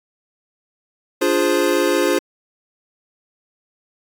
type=chord; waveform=square; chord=D half-diminished seventh; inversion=none; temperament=equal; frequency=293.7 / 349.2 / 415.3 / 523.3 Hz; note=D4 / F4 / Ab4 / C5; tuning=0 / 0 / 0 / 0 cents; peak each=-23 / -20 / -22 / -21 dBFS; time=1.21-2.19 s; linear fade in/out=10 ms; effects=AAC 64 kbps